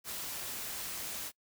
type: noise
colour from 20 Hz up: white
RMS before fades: -40 dBFS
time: 0.04-1.32 s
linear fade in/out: 50 ms
effects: noise-tail reverb RT60 0.1 s tail -24 dB re dry